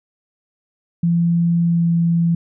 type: tone with pitch glide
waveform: sine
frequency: 170 to 168.73 Hz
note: F3 to E3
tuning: -46 to +41 cents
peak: -13 dBFS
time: 1.03-2.35 s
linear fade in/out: 5 ms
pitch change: -13 cents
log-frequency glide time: 1.62-1.89 s
effects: none